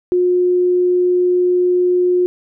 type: tone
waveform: sine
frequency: 359.3 Hz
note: F4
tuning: 49 cents sharp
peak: -11 dBFS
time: 0.12-2.26 s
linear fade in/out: 0 ms
effects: none